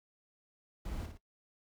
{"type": "noise with echo", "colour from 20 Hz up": "brown", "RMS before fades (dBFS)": -40, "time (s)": [0.85, 1.06], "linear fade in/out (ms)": 5, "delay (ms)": 58, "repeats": 2, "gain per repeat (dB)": -6, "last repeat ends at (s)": 1.176, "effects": ["noise-tail reverb RT60 0.1 s tail -17 dB re dry"]}